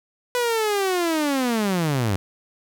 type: linear sweep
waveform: sawtooth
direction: down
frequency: 496.5 to 90.2 Hz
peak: -16 dBFS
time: 0.35-2.16 s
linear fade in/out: 0 ms
effects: none